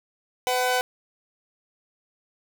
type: tone pair together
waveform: sawtooth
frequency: 502.6 / 753 Hz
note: B4 / F#5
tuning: +30 / +30 cents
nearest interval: perfect fifth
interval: 700 cents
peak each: -21 / -20 dBFS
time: 0.47-0.81 s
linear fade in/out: 0 ms
effects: none